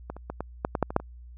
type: clicks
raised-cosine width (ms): 1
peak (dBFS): -20 / -28 / -19 / -17 / -11 / -12 / -8 / -20 / -6 / -25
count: 10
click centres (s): 0.1 / 0.166 / 0.3 / 0.406 / 0.649 / 0.752 / 0.827 / 0.905 / 0.964 / 1
effects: added 60 Hz sine -43 dBFS peak until 1.37 s